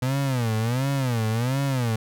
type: tone with vibrato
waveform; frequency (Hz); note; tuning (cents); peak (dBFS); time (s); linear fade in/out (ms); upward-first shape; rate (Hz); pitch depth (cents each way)
35% pulse; 123.6; B2; +2; -20; 0.02-1.96; 5; sine; 1.4; 210
effects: none